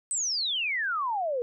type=exponential sweep; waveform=sine; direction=down; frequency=8372 to 466.2 Hz; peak=-26 dBFS; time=0.11-1.42 s; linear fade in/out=0 ms; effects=none